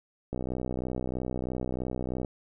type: click train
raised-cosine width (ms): 2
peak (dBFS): -19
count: 122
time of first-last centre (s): 0.33-2.248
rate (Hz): 63.1
effects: none